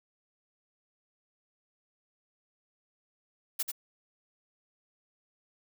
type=noise with echo; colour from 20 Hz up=blue; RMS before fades=-30 dBFS; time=3.59-3.63 s; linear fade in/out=10 ms; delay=88 ms; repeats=1; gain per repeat=-5 dB; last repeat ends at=3.718 s; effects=none